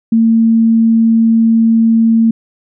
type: tone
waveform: sine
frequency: 226.5 Hz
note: A#3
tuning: 50 cents flat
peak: -6 dBFS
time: 0.12-2.31 s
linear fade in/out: 5 ms
effects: none